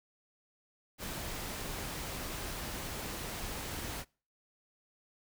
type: noise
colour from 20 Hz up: pink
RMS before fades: -40 dBFS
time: 0.98-4.05 s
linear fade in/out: 50 ms
effects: noise-tail reverb RT60 0.4 s tail -26 dB re dry